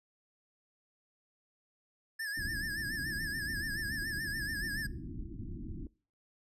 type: tone with vibrato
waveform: square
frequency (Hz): 1720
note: A6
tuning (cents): -40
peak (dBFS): -36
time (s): 2.19-4.87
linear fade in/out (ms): 10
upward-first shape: sine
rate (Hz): 7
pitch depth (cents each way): 89
type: low-pass noise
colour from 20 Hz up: pink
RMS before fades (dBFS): -42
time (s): 2.37-5.87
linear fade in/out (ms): 2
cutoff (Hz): 350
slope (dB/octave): 96
effects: noise-tail reverb RT60 0.4 s tail -22 dB re dry + resampled to 32000 Hz